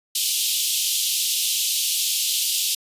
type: high-pass noise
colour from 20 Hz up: pink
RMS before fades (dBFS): -22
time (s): 0.15-2.75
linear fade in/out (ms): 5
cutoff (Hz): 2900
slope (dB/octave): 48
effects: resampled to 32000 Hz